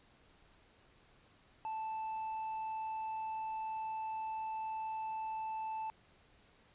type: tone with tanh clipping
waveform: sine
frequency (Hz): 879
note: A5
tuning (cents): -2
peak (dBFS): -38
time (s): 1.65-5.9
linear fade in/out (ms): 0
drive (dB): 3
effects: pink hiss -66 dBFS RMS until 6.74 s + resampled to 8000 Hz